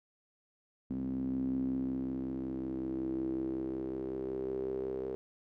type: tone with band-pass filter sweep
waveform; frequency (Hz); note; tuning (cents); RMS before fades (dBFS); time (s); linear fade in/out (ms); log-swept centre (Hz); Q
sawtooth; 65.41; C2; 0; -36; 0.9-5.15; 0; 240 to 420; 9.3
effects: none